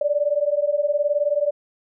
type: beating tone pair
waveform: sine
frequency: 575 / 594 Hz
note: D5 / D5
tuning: -37 / +20 cents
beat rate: 19 Hz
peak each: -21 dBFS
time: 0.01-1.51 s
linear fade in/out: 5 ms
effects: none